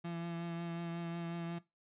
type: tone with vibrato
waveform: 35% pulse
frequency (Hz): 169.3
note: E3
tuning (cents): +46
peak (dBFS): -37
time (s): 0.04-1.59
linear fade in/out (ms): 10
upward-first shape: triangle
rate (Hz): 5.5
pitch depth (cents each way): 21
effects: noise-tail reverb RT60 0.2 s tail -18 dB re dry + resampled to 8000 Hz